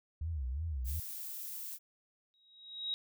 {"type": "tone with vibrato", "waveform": "sine", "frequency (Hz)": 72, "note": "D2", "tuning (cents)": -34, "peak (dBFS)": -34, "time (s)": [0.21, 1], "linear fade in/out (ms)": 5, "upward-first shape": "sine", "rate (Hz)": 2.8, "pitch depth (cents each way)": 260}
{"type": "noise", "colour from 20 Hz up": "violet", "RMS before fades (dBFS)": -43, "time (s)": [0.84, 1.79], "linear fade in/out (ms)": 50}
{"type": "tone with exponential growth", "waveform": "sine", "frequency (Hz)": 3811, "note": "A#7", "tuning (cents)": 38, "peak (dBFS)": -31, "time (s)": [2.34, 2.94], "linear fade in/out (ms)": 0, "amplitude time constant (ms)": 130}
{"effects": []}